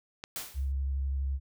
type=click; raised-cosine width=0.2 ms; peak=-21 dBFS; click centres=0.239 s
type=noise with exponential decay; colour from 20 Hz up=white; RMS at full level=-34 dBFS; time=0.36-0.72 s; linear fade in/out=1 ms; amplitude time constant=78 ms
type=tone with vibrato; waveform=sine; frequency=68 Hz; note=C#2; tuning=33 cents flat; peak=-28 dBFS; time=0.54-1.4 s; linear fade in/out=50 ms; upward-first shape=triangle; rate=12 Hz; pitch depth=27 cents each way
effects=none